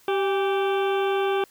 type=harmonic tone with a mistuned harmonic; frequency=389.1 Hz; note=G4; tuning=13 cents flat; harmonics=1 / 2 / 3 / 4 / 6 / 7 / 8 / 9; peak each=-22 / -28 / -32 / -34 / -38 / -39 / -40 / -41 dBFS; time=0.08-1.44 s; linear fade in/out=2 ms; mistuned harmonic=2; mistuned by=+54 cents; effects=white hiss -56 dBFS RMS until 1.5 s